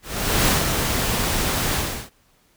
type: noise with ADSR envelope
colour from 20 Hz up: pink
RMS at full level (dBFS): -17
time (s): 0.02-2.1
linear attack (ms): 460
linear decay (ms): 150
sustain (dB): -5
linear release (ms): 350
effects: pink hiss -60 dBFS RMS until 2.56 s